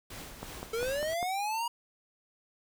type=noise with tremolo; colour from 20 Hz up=pink; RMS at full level=-43 dBFS; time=0.1-1.14 s; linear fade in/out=5 ms; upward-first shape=sine; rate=2.9 Hz; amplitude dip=50%
type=click train; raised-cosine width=1 ms; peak=-24 dBFS; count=5; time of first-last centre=0.43-1.228 s; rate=5.01 Hz
type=linear sweep; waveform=square; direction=up; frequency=440 to 959 Hz; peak=-31 dBFS; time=0.73-1.68 s; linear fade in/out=5 ms
effects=none